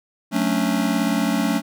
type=chord; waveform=square; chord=D major seventh; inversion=first; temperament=just; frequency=183.54 / 220.2 / 275.3 / 293.7 Hz; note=F#3 / A3 / C#4 / D4; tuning=-14 / +2 / -12 / 0 cents; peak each=-26 / -23 / -24 / -28 dBFS; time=0.31-1.62 s; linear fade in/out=50 ms; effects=none